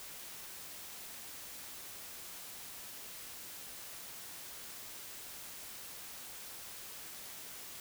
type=silence; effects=white hiss -48 dBFS RMS until 7.8 s